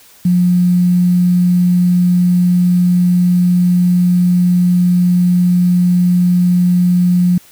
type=tone with quantisation; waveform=sine; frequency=178.3 Hz; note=F3; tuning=36 cents sharp; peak=-8 dBFS; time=0.25-7.38 s; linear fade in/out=5 ms; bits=6; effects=white hiss -44 dBFS RMS until 7.51 s